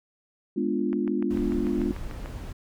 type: chord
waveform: sine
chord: G# diminished seventh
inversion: none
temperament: equal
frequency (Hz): 207.7 / 246.9 / 293.7 / 349.2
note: G#3 / B3 / D4 / F4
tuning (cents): 0 / 0 / 0 / 0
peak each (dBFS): -29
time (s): 0.56-1.92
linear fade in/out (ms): 10
type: click train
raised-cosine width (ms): 0.5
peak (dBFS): -25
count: 10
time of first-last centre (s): 0.93-2.259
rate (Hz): 6.77
type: noise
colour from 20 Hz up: brown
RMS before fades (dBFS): -35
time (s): 1.3-2.53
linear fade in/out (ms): 10
effects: none